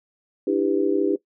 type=chord; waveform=sine; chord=E minor seventh; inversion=third; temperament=just; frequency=296.7 / 329.6 / 395.6 / 494.4 Hz; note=D4 / E4 / G4 / B4; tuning=+18 / 0 / +16 / +2 cents; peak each=-23 / -24 / -22 / -28 dBFS; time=0.47-1.16 s; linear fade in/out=5 ms; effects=noise-tail reverb RT60 0.1 s tail -18 dB re dry